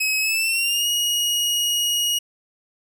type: tone with pitch glide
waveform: sawtooth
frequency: 2556 to 2886 Hz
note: D#7 to F#7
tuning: +46 to -44 cents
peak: -16 dBFS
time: 0-2.19 s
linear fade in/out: 10 ms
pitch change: +210 cents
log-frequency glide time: 0.2-0.88 s
effects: none